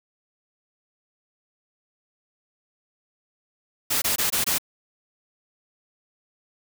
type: noise bursts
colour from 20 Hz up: white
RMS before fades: -23 dBFS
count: 5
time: 3.9-4.584 s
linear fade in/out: 10 ms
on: 120 ms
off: 21 ms
effects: none